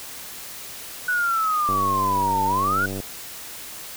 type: exponential two-way sweep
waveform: sine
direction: down then up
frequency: 1491 to 880 to 1491 Hz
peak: -19 dBFS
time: 1.08-2.86 s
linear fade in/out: 5 ms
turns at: 2.45 s
type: click train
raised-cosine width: 2 ms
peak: -18 dBFS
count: 128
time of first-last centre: 1.69-3.002 s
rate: 96.8 Hz
effects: white hiss -37 dBFS RMS until 3.96 s